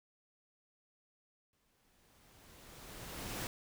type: noise with exponential growth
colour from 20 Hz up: pink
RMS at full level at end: -39 dBFS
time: 1.53-3.47 s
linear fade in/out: 1 ms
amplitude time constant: 420 ms
effects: none